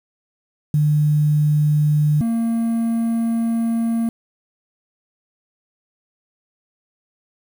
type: tone pair in turn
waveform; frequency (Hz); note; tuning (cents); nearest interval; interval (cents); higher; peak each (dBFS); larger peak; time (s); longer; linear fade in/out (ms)
sine / triangle; 150 / 229.4; D3 / A#3; +37 / -28; perfect fifth; 735; second; -13 / -15; first; 0.74-2.21 / 2.21-4.09; second; 2
effects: 7-bit